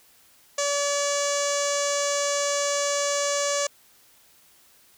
sawtooth tone with low-pass filter, 572 Hz, D5, 46 cents flat, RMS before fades -25 dBFS, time 0.58-3.67 s, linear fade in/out 5 ms, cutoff 6700 Hz, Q 6.1, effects white hiss -57 dBFS RMS until 4.97 s

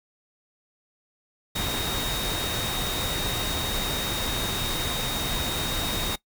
sine tone in noise, 3729 Hz, A#7, in tune, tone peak -30 dBFS, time 1.55-6.16 s, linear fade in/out 10 ms, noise pink, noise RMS -29 dBFS, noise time 1.55-6.16 s, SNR -4 dB, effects noise-tail reverb RT60 0.1 s tail -20 dB re dry

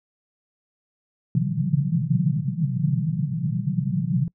white band-pass noise, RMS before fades -23 dBFS, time 1.35-4.28 s, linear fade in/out 2 ms, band 120 to 190 Hz, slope 96 dB/octave, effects noise-tail reverb RT60 0.1 s tail -24 dB re dry

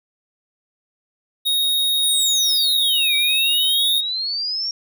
square tone, 3751 Hz, A#7, 10 cents sharp, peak -17 dBFS, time 1.45-4.01 s, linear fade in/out 20 ms
sine exponential two-way sweep, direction down then up, 9956 to 2291 to 5600 Hz, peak -21 dBFS, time 2.03-4.71 s, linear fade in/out 2 ms, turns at 3.15 s
effects none

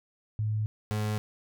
sine / 35% pulse tone pair in turn, 107.5 / 106.33 Hz, A2 / G#2, -40 / +41 cents, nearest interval unison, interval 19 cents, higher first, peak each -26 dBFS, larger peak neither, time 0.39-0.66 / 0.91-1.18 s, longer neither, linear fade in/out 0 ms, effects none

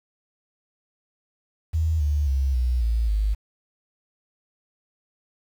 sine tone with pitch steps, 80 / 73.36 / 67.27 / 61.69 / 56.57 / 51.87 Hz, D#2 / D2 / C2 / B1 / A1 / G#1, +49 / -1 / +49 / -1 / +49 / -1 cents, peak -19 dBFS, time 1.73-3.35 s, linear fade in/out 20 ms, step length 270 ms, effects 8-bit

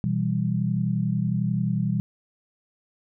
sine chord, E minor, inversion second, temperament equal, 123.47 / 164.81 / 196 Hz, B2 / E3 / G3, 0 / 0 / 0 cents, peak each -26 dBFS, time 0.04-2 s, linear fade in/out 0 ms, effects none

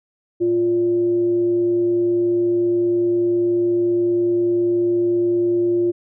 sine tone with frequency modulation, 349.2 Hz, F4, in tune, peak -15 dBFS, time 0.4-5.92 s, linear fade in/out 20 ms, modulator 236 Hz, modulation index 0.2, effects none

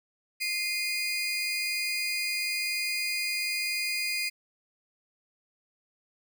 40% pulse tone cluster, 2091 / 2461 / 4821 Hz, C7 / D#7 / D8, -2 / -20 / +45 cents, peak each -33 / -31 / -32 dBFS, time 0.4-4.3 s, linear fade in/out 20 ms, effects none

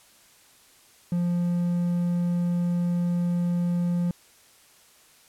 triangle tone, 174.61 Hz, F3, in tune, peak -20 dBFS, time 1.12-4.11 s, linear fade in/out 2 ms, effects white hiss -56 dBFS RMS until 5.28 s + low-pass 12000 Hz 12 dB/octave

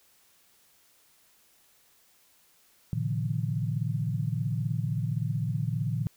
sine tone cluster, 114 / 137.6 / 153.2 / 174.6 Hz, A#2 / C#3 / D#3 / F3, -38 / -12 / -27 / 0 cents, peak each -30 / -33 / -32 / -36 dBFS, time 2.93-6.07 s, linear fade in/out 0 ms, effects white hiss -63 dBFS RMS until 6.16 s

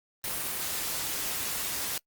white noise with amplitude modulation, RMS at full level -31 dBFS, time 0.24-1.98 s, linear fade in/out 2 ms, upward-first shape sine, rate 196 Hz, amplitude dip 30%, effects noise-tail reverb RT60 0.1 s tail -26 dB re dry + Opus 32 kbps

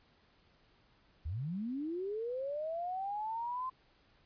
sine linear sweep, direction up, 67.2 to 1046.5 Hz, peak -35 dBFS, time 1.25-3.7 s, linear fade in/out 10 ms, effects pink hiss -68 dBFS RMS until 4.25 s + resampled to 11025 Hz

